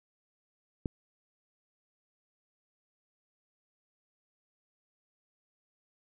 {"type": "click", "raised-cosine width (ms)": 3, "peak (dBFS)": -19, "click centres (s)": 0.858, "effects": []}